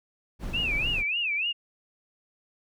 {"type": "noise", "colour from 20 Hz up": "brown", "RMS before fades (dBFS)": -33, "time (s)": [0.39, 1.04], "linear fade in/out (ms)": 50}
{"type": "tone with vibrato", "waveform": "sine", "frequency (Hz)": 2564, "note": "E7", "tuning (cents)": -49, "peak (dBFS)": -25, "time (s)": [0.53, 1.53], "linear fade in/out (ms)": 20, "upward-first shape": "sine", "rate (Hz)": 3.4, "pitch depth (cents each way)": 200}
{"effects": []}